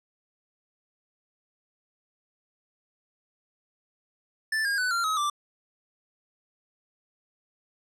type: tone with pitch steps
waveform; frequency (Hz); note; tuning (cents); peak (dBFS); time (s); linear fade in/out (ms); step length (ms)
square; 1760 / 1623.3 / 1497.2 / 1380.9 / 1273.6 / 1174.7; A6 / G#6 / F#6 / F6 / D#6 / D6; 0 / -40 / +20 / -20 / +40 / 0; -25; 4.52-5.3; 5; 130
effects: low-pass 10000 Hz 12 dB/octave